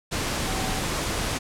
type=tone in noise; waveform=sine; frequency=760 Hz; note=F#5; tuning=46 cents sharp; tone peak=-35 dBFS; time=0.46-0.81 s; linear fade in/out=20 ms; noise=pink; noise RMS=-27 dBFS; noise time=0.11-1.39 s; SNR=-11 dB; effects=low-pass 10000 Hz 12 dB/octave